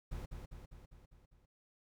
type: noise with echo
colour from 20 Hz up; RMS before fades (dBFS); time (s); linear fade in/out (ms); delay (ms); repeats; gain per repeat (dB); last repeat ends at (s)
brown; -42; 0.11-0.26; 10; 200; 6; -4; 1.46
effects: none